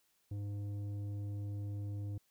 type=tone with tanh clipping; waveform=sine; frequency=101.8 Hz; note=G#2; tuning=34 cents flat; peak=-39 dBFS; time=0.31-2.18 s; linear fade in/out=5 ms; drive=9 dB; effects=white hiss -75 dBFS RMS until 2.3 s